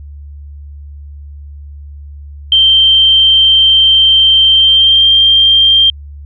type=tone with pitch glide; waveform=sine; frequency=3136 to 3176 Hz; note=G7 to G7; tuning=0 to +22 cents; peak=-4 dBFS; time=2.52-5.9 s; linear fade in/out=2 ms; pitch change=+22 cents; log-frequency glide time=4.53-5.08 s; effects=added 72 Hz sine -27 dBFS peak until 6.25 s